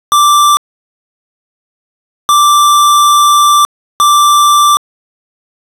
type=tone bursts at uneven times; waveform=square; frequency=1174.7 Hz; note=D6; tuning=in tune; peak=-5 dBFS; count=3; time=0.12-0.57 / 2.29-3.65 / 4-4.77 s; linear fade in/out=0 ms; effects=resampled to 32000 Hz + 7-bit

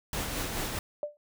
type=noise with tremolo; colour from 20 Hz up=pink; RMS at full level=-32 dBFS; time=0.13-0.79 s; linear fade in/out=2 ms; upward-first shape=sine; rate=4.7 Hz; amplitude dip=35%
type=tone with exponential decay; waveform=sine; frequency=591 Hz; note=D5; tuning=11 cents sharp; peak=-26 dBFS; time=1.03-1.17 s; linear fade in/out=1 ms; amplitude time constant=30 ms
effects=none

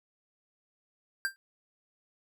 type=tone with exponential decay; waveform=square; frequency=1580 Hz; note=G6; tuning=13 cents sharp; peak=-25 dBFS; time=1.25-1.36 s; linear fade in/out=0 ms; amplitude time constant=22 ms; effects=none

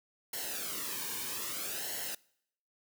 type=noise with flanger; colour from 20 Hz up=white; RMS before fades=-38 dBFS; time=0.33-2.15 s; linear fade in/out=5 ms; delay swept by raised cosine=0.82 to 1.52 ms; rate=0.62 Hz; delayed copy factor=-0.7; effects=noise-tail reverb RT60 0.7 s tail -24 dB re dry

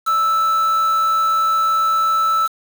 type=tone with quantisation; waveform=triangle; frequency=1318.5 Hz; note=E6; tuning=in tune; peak=-12 dBFS; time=0.06-2.48 s; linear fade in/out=20 ms; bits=5; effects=none

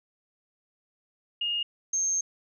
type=tone pair in turn; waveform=sine; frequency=2846 / 6389 Hz; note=F7 / G8; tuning=+32 / +32 cents; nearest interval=octave + major second; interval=1400 cents; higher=second; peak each=-26 / -24 dBFS; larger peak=second; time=1.41-1.63 / 1.93-2.21 s; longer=second; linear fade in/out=5 ms; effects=none

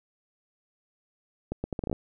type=accelerating click train; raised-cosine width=2 ms; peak=-17 dBFS; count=9; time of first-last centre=1.52-1.929 s; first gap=120 ms; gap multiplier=0.73; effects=none

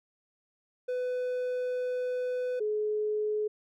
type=tone pair in turn; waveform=triangle / sine; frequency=500 / 424.6 Hz; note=B4 / G#4; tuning=+21 / +38 cents; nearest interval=minor third; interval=283 cents; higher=first; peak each=-27 dBFS; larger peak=neither; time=0.88-2.6 / 2.6-3.48 s; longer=first; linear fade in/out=10 ms; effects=none

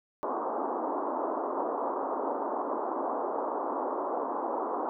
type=band-pass noise; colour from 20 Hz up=white; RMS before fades=-32 dBFS; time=0.23-4.89 s; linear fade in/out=0 ms; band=260 to 1100 Hz; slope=48 dB/octave; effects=none

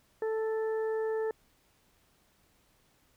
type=harmonic tone; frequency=440.4 Hz; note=A4; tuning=2 cents sharp; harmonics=1 / 2 / 3 / 4; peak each=-29 / -42 / -50 / -46 dBFS; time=0.22-1.31 s; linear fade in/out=2 ms; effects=pink hiss -68 dBFS RMS until 3.16 s

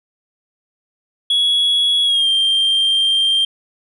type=tone with pitch glide; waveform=sine; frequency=3354 to 3175 Hz; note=G#7 to G7; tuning=+16 to +21 cents; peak=-10 dBFS; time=1.3-3.45 s; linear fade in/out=5 ms; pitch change=-95 cents; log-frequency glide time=2.04-2.28 s; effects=tanh soft clip ceiling -11 dBFS

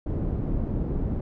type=low-pass noise; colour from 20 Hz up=pink; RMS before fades=-27 dBFS; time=0.06-1.21 s; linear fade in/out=5 ms; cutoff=320 Hz; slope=12 dB/octave; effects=none

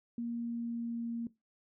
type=tone with pitch glide; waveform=sine; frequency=235.2 to 233 Hz; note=A#3 to A#3; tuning=+16 to -1 cents; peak=-34 dBFS; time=0.18-1.27 s; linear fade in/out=2 ms; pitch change=-17 cents; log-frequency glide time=0.28-1.09 s; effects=noise-tail reverb RT60 0.2 s tail -18 dB re dry

